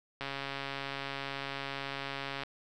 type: click train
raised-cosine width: 0.3 ms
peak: -21 dBFS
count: 308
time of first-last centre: 0.21-2.435 s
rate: 138 Hz
effects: none